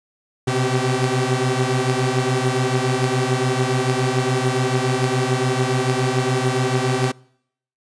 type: tone cluster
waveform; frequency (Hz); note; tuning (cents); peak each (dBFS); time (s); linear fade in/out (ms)
sawtooth; 125 / 132 / 385.5; B2 / C3 / G4; +21 / +16 / -29; -18; 0.47-7.12; 10
effects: noise-tail reverb RT60 0.7 s tail -25 dB re dry + resampled to 22050 Hz